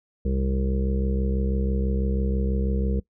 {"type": "harmonic tone", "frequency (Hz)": 66.1, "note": "C2", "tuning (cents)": 18, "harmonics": [1, 2, 3, 5, 6, 7, 8], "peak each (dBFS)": [-23, -34, -28, -38, -38, -32, -44], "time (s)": [0.25, 3], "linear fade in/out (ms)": 5, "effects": ["noise-tail reverb RT60 0.1 s tail -20 dB re dry"]}